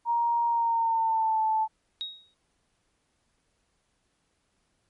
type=tone with pitch glide; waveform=sine; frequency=939 to 876.1 Hz; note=A#5 to A5; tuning=+12 to -8 cents; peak=-22 dBFS; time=0.05-1.68 s; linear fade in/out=50 ms; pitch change=-120 cents; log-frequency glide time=0.47-1.41 s
type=tone with exponential decay; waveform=sine; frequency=3776 Hz; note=A#7; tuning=22 cents sharp; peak=-28 dBFS; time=2.01-2.34 s; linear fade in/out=0 ms; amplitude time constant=71 ms
effects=pink hiss -73 dBFS RMS until 4.89 s + MP3 48 kbps